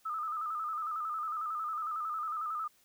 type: tone with vibrato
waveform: sine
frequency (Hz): 1260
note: D#6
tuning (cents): +21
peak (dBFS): -33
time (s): 0.05-2.68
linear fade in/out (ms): 10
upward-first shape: square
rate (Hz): 11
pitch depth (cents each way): 63
effects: white hiss -67 dBFS RMS until 2.84 s